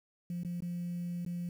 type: tone with dropouts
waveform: sine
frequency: 174.61 Hz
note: F3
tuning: in tune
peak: -33 dBFS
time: 0.3-1.49 s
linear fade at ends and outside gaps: 2 ms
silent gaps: 0.434-0.448 / 0.605-0.622 / 1.25-1.262 s
effects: tanh soft clip ceiling -31 dBFS + 10-bit